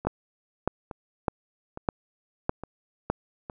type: two click trains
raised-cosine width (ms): 1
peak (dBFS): -9 / -22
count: 6 / 5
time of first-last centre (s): 0.07-3.1 / 0.05-3.498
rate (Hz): 1.65 / 1.16
effects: none